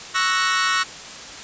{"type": "chord", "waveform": "sawtooth", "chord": "F# dominant seventh", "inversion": "second", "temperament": "equal", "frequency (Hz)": [1108.7, 1318.5, 1480, 1864.7], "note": ["C#6", "E6", "F#6", "A#6"], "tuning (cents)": [0, 0, 0, 0], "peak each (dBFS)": -20, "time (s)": [0.14, 0.84], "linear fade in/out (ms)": 20, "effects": ["white hiss -36 dBFS RMS until 1.43 s", "resampled to 16000 Hz"]}